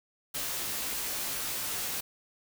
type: noise with comb filter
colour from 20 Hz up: white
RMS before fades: -34 dBFS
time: 0.34-2.01 s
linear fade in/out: 10 ms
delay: 16 ms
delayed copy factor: -0.65
effects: none